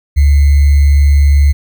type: tone with sample-and-hold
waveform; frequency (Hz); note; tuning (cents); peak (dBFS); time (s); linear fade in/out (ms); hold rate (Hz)
sine; 71.3; C#2; +49; -4; 0.16-1.53; 20; 2100
effects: none